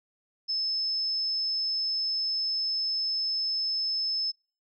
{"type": "tone", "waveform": "sine", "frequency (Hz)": 5230, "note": "E8", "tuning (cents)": -15, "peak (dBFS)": -26, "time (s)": [0.48, 4.32], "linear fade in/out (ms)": 20, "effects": ["noise-tail reverb RT60 0.4 s tail -26 dB re dry"]}